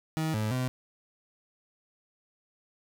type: tone with pitch steps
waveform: 30% pulse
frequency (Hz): 158.4 / 107.9 / 127.5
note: D#3 / A2 / C3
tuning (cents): +31 / -33 / -44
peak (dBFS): -25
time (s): 0.17-0.68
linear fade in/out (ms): 0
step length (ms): 170
effects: none